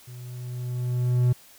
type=tone with level ramp; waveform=triangle; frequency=123.7 Hz; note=B2; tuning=3 cents sharp; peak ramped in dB=-37 to -14 dBFS; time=0.07-1.33 s; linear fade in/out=10 ms; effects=white hiss -52 dBFS RMS until 1.58 s